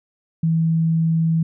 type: tone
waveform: sine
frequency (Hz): 163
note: E3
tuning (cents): -19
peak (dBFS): -15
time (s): 0.43-1.43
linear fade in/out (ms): 5
effects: none